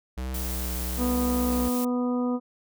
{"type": "tone with vibrato", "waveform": "square", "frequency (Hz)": 63.5, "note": "B1", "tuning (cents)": 49, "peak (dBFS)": -30, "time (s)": [0.17, 1.69], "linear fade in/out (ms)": 10, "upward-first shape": "triangle", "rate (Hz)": 1.2, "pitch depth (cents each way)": 37}
{"type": "noise", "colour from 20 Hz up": "blue", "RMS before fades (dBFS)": -35, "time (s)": [0.34, 1.85], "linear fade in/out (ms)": 5}
{"type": "harmonic tone", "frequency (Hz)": 246.9, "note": "B3", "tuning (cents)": 0, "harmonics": [1, 2, 3, 4, 5], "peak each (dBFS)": [-24, -31, -39, -39, -39], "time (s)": [0.97, 2.4], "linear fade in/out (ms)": 50}
{"effects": []}